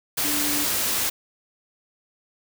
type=tone in noise; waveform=sine; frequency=293.7 Hz; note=D4; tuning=in tune; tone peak=-29 dBFS; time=0.24-0.65 s; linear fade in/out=10 ms; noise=white; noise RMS=-24 dBFS; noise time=0.17-1.1 s; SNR=-8 dB; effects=none